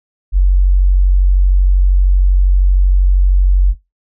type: tone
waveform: sine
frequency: 46.4 Hz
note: F#1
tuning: 6 cents sharp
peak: -6 dBFS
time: 0.32-3.75 s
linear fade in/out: 50 ms
effects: noise-tail reverb RT60 0.2 s tail -20 dB re dry